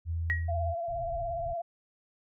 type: tone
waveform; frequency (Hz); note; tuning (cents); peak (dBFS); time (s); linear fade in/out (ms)
sine; 83.1; E2; +15; -29; 0.05-0.75; 50
type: tone with exponential decay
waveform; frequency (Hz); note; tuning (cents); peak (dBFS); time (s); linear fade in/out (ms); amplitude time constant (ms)
sine; 1900; A#6; +33; -23; 0.3-0.51; 0; 44
type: tone with vibrato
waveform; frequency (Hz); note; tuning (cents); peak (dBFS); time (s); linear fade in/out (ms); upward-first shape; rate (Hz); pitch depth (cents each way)
sine; 681; F5; -44; -31; 0.48-1.62; 10; triangle; 17; 50
type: low-pass noise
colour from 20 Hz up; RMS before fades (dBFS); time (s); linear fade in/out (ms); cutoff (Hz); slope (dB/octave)
pink; -41; 0.88-1.54; 10; 140; 96
effects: none